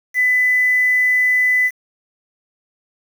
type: tone with quantisation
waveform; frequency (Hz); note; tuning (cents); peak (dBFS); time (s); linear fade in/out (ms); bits
sine; 2000; B6; +21; -12; 0.14-1.71; 50; 6
effects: none